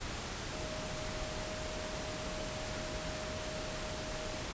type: tone in noise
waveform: sine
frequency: 622.3 Hz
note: D#5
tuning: in tune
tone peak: -44 dBFS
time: 0.52-4.43 s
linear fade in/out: 20 ms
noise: pink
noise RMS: -40 dBFS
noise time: 0-4.53 s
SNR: -7 dB
effects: resampled to 16000 Hz